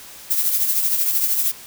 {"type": "noise with tremolo", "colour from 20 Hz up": "violet", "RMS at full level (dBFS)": -17, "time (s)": [0.3, 1.52], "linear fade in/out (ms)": 10, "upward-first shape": "triangle", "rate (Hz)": 13, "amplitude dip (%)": 55, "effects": ["white hiss -40 dBFS RMS until 1.66 s"]}